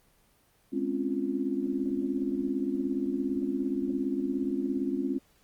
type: chord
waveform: sine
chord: Db major seventh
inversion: second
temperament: just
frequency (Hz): 207.9 / 259.9 / 277.2 / 346.5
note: Ab3 / C4 / Db4 / F4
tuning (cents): +2 / -11 / 0 / -14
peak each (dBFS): -36 / -32 / -31 / -34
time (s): 0.72-5.19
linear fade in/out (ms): 20
effects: pink hiss -65 dBFS RMS until 5.43 s + Opus 24 kbps